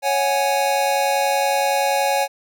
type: chord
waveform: square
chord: C# suspended fourth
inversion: none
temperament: equal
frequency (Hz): 554.4 / 740 / 830.6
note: C#5 / F#5 / G#5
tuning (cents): 0 / 0 / 0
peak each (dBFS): -22 / -24 / -21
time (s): 0.02-2.28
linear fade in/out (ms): 50
effects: none